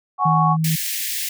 sine chord, F# suspended second, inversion none, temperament just, 740 / 832.5 / 1110 Hz, F#5 / G#5 / C#6, 0 / +4 / +2 cents, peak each -21 / -22 / -17 dBFS, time 0.18-0.57 s, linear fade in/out 50 ms
sine tone, 160 Hz, D#3, 49 cents sharp, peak -17 dBFS, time 0.25-0.76 s, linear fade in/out 10 ms
white high-pass noise, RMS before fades -25 dBFS, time 0.64-1.29 s, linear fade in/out 5 ms, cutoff 1700 Hz, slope 96 dB/octave
effects none

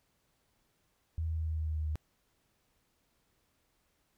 sine tone with pitch steps, 81 / 80.39 / 79.79 / 79.2 / 78.6 / 78.02 / 77.43 / 76.85 Hz, E2 / E2 / D#2 / D#2 / D#2 / D#2 / D#2 / D#2, -30 / -43 / +44 / +31 / +18 / +5 / -8 / -21 cents, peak -31 dBFS, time 1.18-1.956 s, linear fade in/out 0 ms, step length 97 ms, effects pink hiss -75 dBFS RMS until 4.17 s

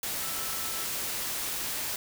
sine tone in noise, 1323 Hz, E6, 6 cents sharp, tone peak -44 dBFS, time 0.23-0.84 s, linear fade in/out 2 ms, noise white, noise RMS -33 dBFS, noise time 0.03-1.96 s, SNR -14 dB, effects none

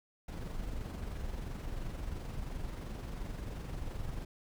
brown noise with amplitude modulation, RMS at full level -38 dBFS, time 0.28-4.25 s, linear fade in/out 5 ms, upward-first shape sine, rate 22.9 Hz, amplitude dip 40%, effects none

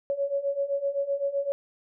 sine beating tone pair, 554.4 / 562.2 Hz, C#5 / C#5, 0 / +24 cents, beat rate 7.8 Hz, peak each -30 / -27 dBFS, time 0.1-1.52 s, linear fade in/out 0 ms, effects none

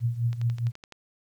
sine tone with tremolo, 118 Hz, A#2, 22 cents sharp, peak -20 dBFS, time 0-0.72 s, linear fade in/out 50 ms, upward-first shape triangle, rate 4.8 Hz, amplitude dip 85%
click train, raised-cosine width 0.2 ms, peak -26 dBFS, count 8, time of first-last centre 0.33-0.923 s, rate 11.8 Hz
effects 10-bit

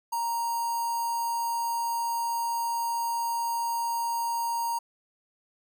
square tone with notch filter, 932.3 Hz, A#5, in tune, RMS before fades -29 dBFS, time 0.12-4.79 s, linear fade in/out 10 ms, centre 3000 Hz, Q 0.98, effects none

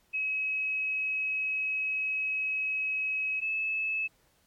sine tone pair in turn, 2557 / 2600 Hz, D#7 / E7, +47 / -24 cents, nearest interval unison, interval 29 cents, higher second, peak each -28 / -28 dBFS, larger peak neither, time 0.13-3.41 / 3.41-4.08 s, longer first, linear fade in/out 20 ms, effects pink hiss -68 dBFS RMS until 4.46 s + AAC 64 kbps

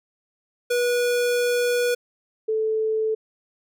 square / sine tone pair in turn, 486.1 / 438.1 Hz, B4 / A4, -28 / -7 cents, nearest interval major second, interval 179 cents, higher first, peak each -20 dBFS, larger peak neither, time 0.7-1.95 / 2.48-3.15 s, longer first, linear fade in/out 10 ms, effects none

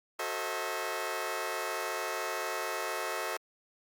15% pulse chord, F# diminished seventh, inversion none, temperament just, 370 / 444 / 532.8 / 639.4 Hz, F#4 / A4 / C5 / Eb5, 0 / +16 / +31 / +47 cents, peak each -34 / -32 / -33 / -31 dBFS, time 0.19-3.37 s, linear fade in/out 5 ms, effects Opus 48 kbps

